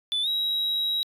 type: tone with pitch glide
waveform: sine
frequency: 3488 to 3848 Hz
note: A7 to B7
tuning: -16 to -46 cents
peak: -21 dBFS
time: 0.12-1.03 s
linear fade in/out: 0 ms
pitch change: +170 cents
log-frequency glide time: 0.22-0.28 s
effects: tanh soft clip ceiling -22 dBFS